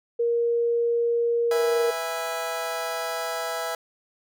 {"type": "tone", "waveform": "sine", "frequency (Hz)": 470, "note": "A#4", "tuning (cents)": 14, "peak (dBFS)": -20, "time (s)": [0.19, 1.91], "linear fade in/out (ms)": 10}
{"type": "chord", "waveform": "25% pulse", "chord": "E major", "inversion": "second", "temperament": "just", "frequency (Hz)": [494.4, 659.3, 824.1], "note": ["B4", "E5", "G#5"], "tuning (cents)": [2, 0, -14], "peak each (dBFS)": [-30, -26, -30], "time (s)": [1.51, 3.75], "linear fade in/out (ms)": 2}
{"effects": []}